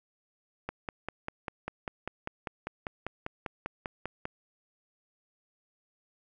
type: click train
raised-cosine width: 0.5 ms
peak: -19 dBFS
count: 19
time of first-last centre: 0.69-4.254 s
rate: 5.05 Hz
effects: none